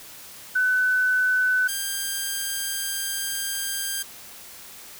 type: tone pair in turn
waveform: sine / 5% pulse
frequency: 1505 / 1594.5 Hz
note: F#6 / G6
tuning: +29 / +29 cents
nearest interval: minor second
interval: 100 cents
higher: second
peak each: -18 / -15 dBFS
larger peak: second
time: 0.55-1.68 / 1.68-4.03 s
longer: second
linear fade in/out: 10 ms
effects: white hiss -43 dBFS RMS until 4.99 s